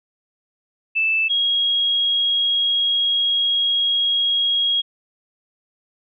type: tone pair in turn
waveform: sine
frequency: 2637 / 3288 Hz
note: E7 / G#7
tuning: 0 / -18 cents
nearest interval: major third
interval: 382 cents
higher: second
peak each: -16 dBFS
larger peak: neither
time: 0.95-1.29 / 1.29-4.82 s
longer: second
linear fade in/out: 20 ms
effects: none